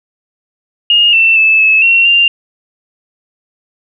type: tone with pitch steps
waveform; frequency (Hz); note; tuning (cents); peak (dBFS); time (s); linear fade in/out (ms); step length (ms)
sine; 2847 / 2678 / 2621 / 2597 / 2728 / 2787; F7 / E7 / E7 / E7 / F7 / F7; +33 / +27 / -11 / -26 / -41 / -4; -5; 0.9-2.28; 2; 230
effects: none